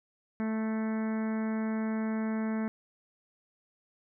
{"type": "harmonic tone with a mistuned harmonic", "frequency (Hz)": 220, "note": "A3", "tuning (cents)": 0, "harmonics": [1, 2, 3, 4, 5, 6, 7, 8, 9, 10], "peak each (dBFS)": [-29, -41, -43, -46, -49, -49, -49, -50, -52, -53], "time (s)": [0.4, 2.68], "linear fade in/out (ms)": 0, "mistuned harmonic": 5, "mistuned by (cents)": -18, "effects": []}